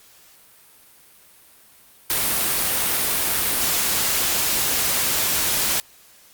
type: noise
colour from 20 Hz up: white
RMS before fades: -21 dBFS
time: 2.1-5.8 s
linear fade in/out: 0 ms
effects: white hiss -51 dBFS RMS until 6.33 s + Opus 48 kbps